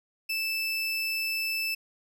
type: tone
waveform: 30% pulse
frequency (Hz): 2637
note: E7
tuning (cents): 0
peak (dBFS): -25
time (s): 0.29-1.75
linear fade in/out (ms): 10
effects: none